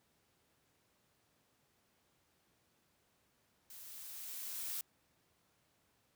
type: noise with level ramp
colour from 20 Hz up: blue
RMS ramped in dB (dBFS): -53 to -40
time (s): 3.7-4.81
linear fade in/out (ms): 2
effects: pink hiss -75 dBFS RMS until 6.15 s + high-pass 80 Hz 12 dB/octave